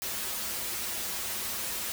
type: noise with comb filter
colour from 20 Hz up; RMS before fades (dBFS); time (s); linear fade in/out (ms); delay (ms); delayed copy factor
white; -34; 0.02-1.92; 0; 6.8; -0.85
effects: none